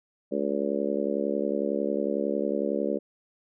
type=harmonic tone; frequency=71 Hz; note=C#2; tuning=42 cents sharp; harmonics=3 / 4 / 5 / 6 / 7 / 8; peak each=-32 / -32 / -32 / -32 / -32 / -32 dBFS; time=0.31-2.99 s; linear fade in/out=20 ms; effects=none